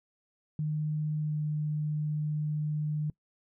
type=tone with pitch glide; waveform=sine; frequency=152.6 to 151.28 Hz; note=D#3 to D#3; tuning=-33 to -48 cents; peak=-28 dBFS; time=0.59-3.1 s; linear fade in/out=2 ms; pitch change=-15 cents; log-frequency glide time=1.19-1.38 s; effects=noise-tail reverb RT60 0.1 s tail -23 dB re dry